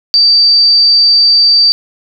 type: tone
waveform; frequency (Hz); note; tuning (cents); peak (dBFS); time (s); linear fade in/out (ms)
sine; 4643; D8; -21; -4; 0.14-1.72; 0
effects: none